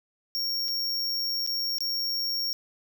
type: tone with dropouts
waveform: square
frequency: 5530 Hz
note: F8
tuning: 18 cents flat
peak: -27 dBFS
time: 0.35-2.53 s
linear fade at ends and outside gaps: 0 ms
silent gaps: 0.682-0.686 / 1.464-1.474 / 1.784-1.806 s
effects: 10-bit